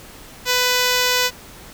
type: tone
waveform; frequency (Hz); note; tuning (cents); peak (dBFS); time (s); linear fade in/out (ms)
5% pulse; 497.9; B4; +14; -4; 0.45-1.31; 50
effects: pink hiss -41 dBFS RMS until 1.73 s